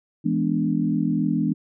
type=chord; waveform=sine; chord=E dominant seventh; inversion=none; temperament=equal; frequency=164.81 / 207.7 / 246.9 / 293.7 Hz; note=E3 / G#3 / B3 / D4; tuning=0 / 0 / 0 / 0 cents; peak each=-25 dBFS; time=0.24-1.54 s; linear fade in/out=20 ms; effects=none